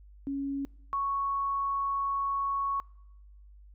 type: tone pair in turn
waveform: sine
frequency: 277.2 / 1108.8 Hz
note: C#4 / C#6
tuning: 0 / 0 cents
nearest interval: 2 octaves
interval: 2400 cents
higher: second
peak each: -30 / -27 dBFS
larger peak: second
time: 0.27-0.65 / 0.93-2.8 s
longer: second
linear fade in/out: 0 ms
effects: noise-tail reverb RT60 0.9 s tail -26 dB re dry + added 50 Hz sine -50 dBFS peak until 3.74 s